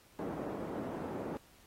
pink band-pass noise, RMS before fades -40 dBFS, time 0.19-1.37 s, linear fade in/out 0 ms, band 210 to 640 Hz, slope 12 dB/octave, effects pink hiss -63 dBFS RMS until 1.66 s + AAC 48 kbps

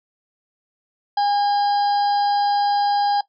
harmonic tone with a mistuned harmonic, 815 Hz, G#5, 33 cents flat, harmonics 1 / 2 / 4 / 5 / 6, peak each -16 / -34 / -35 / -37 / -33 dBFS, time 1.17-3.21 s, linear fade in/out 5 ms, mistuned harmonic 4, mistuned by -25 cents, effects noise-tail reverb RT60 0.1 s tail -17 dB re dry

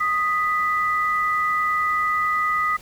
sine tone pair together, 1244.5 / 1976.8 Hz, D#6 / B6, 0 / +1 cents, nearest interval minor sixth, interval 801 cents, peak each -20 / -24 dBFS, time 0-2.77 s, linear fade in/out 10 ms, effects pink hiss -46 dBFS RMS until 2.81 s

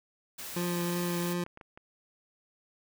white noise, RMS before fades -41 dBFS, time 0.38-1.34 s, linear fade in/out 10 ms
25% pulse tone with vibrato, 174.61 Hz, F3, in tune, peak -26 dBFS, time 0.56-1.44 s, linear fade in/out 5 ms, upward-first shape triangle, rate 2.8 Hz, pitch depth 14 cents each way
clicks, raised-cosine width 0.5 ms, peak -33 dBFS, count 4, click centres 1.464 / 1.574 / 1.612 / 1.775 s
effects none

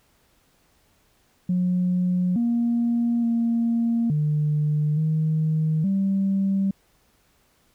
sine tone with pitch steps, 180.4 / 235.7 / 232.3 / 150.1 / 156.8 / 194.8 Hz, F#3 / A#3 / A#3 / D3 / D#3 / G3, -44 / +19 / -6 / +38 / +14 / -11 cents, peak -18 dBFS, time 1.49-6.71 s, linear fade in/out 5 ms, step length 870 ms, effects tanh soft clip ceiling -15 dBFS + pink hiss -63 dBFS RMS until 7.74 s

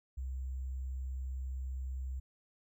sine tone with sample-and-hold, 65.1 Hz, C2, 8 cents flat, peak -36 dBFS, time 0.17-2.2 s, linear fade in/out 10 ms, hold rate 7350 Hz, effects none

